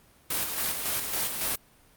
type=noise with tremolo; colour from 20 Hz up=white; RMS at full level=-28 dBFS; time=0.3-1.56 s; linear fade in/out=5 ms; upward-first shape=square; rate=3.6 Hz; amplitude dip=40%; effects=pink hiss -59 dBFS RMS until 1.96 s + Opus 32 kbps